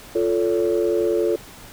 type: chord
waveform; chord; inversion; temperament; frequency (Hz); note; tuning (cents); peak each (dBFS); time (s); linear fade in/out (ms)
sine; F augmented; none; equal with one note detuned; 349.2 / 440 / 566; F4 / A4 / C#5; 0 / 0 / +36; -20 / -20 / -24; 0.15-1.36; 5
effects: tanh soft clip ceiling -10 dBFS + pink hiss -42 dBFS RMS until 1.72 s